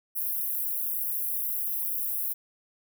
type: high-pass noise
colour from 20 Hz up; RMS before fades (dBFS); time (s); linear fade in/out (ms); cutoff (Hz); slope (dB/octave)
white; -30; 0.15-2.34; 20; 11000; 48
effects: none